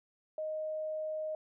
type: tone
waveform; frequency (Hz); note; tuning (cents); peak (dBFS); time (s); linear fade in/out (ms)
sine; 622.3; D#5; 0; -34; 0.38-1.35; 2
effects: none